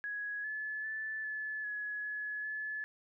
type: tone with pitch steps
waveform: sine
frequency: 1670 / 1723 / 1750 / 1726 / 1689 / 1700 / 1721 Hz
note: G#6 / A6 / A6 / A6 / G#6 / G#6 / A6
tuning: +9 / -37 / -10 / -34 / +29 / +40 / -39 cents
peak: -36 dBFS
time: 0.04-2.84 s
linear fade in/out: 0 ms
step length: 400 ms
effects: none